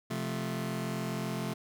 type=chord; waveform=sawtooth; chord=F major; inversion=second; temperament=just; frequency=130.96 / 174.61 / 218.3 Hz; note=C3 / F3 / A3; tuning=+2 / 0 / -13 cents; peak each=-33 dBFS; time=0.1-1.54 s; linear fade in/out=10 ms; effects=none